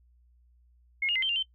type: tone with pitch steps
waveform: sine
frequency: 2160 / 2848 / 2065 / 3125 / 2793 / 3092 Hz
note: C#7 / F7 / C7 / G7 / F7 / G7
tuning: -45 / +33 / -23 / -6 / -1 / -24 cents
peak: -25 dBFS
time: 1.02-1.428 s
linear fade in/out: 5 ms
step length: 68 ms
effects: noise-tail reverb RT60 0.1 s tail -21 dB re dry + added 60 Hz sine -59 dBFS peak until 1.54 s